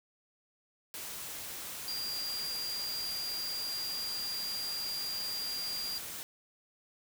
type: tone in noise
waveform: sine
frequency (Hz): 4776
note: D8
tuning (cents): +28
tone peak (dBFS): -35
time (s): 1.88-5.98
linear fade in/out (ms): 0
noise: white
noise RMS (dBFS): -42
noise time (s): 0.94-6.23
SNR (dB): +4
effects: none